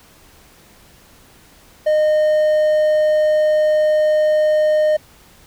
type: tone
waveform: triangle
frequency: 613 Hz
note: D#5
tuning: 26 cents flat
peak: -10 dBFS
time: 1.86-4.97 s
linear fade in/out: 10 ms
effects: pink hiss -48 dBFS RMS until 5.46 s